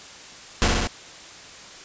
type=noise with echo; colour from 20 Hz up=pink; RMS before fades=-18 dBFS; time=0.62-0.68 s; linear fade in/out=0 ms; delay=64 ms; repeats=3; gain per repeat=-2 dB; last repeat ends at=0.872 s; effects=white hiss -42 dBFS RMS until 1.84 s + resampled to 16000 Hz